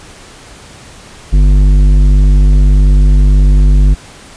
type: tone with tanh clipping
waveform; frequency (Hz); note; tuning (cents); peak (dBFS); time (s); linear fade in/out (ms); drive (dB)
sine; 49.12; G1; +4; -5; 1.32-3.95; 20; 11
effects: pink hiss -35 dBFS RMS until 4.36 s + resampled to 22050 Hz